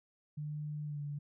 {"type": "tone with pitch glide", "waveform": "sine", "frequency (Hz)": [149.8, 145.2], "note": ["D3", "D3"], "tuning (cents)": [35, -19], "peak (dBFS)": -37, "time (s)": [0.37, 1.19], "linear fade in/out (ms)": 10, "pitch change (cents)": -54, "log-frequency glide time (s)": [0.85, 1], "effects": []}